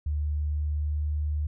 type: tone with pitch glide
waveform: sine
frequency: 74.4 to 75.09 Hz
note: D2 to D2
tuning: +23 to +39 cents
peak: -25 dBFS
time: 0.06-1.47 s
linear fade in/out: 5 ms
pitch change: +16 cents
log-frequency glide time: 0.22-1.19 s
effects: none